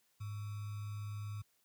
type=tone with sample-and-hold; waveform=sine; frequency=103.83 Hz; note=G#2; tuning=in tune; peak=-39 dBFS; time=0.2-1.42 s; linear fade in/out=10 ms; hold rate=1225 Hz; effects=white hiss -75 dBFS RMS until 1.64 s + high-pass 60 Hz 12 dB/octave